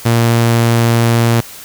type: tone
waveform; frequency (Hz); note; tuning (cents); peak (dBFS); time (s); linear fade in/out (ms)
sawtooth; 116.54; A#2; 0; -5; 0.05-1.41; 10
effects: white hiss -33 dBFS RMS until 1.64 s